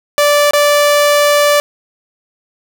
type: tone with dropouts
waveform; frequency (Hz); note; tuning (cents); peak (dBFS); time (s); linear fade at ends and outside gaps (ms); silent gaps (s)
sawtooth; 584; D5; -10; -4; 0.18-1.6; 0; 0.509-0.534
effects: none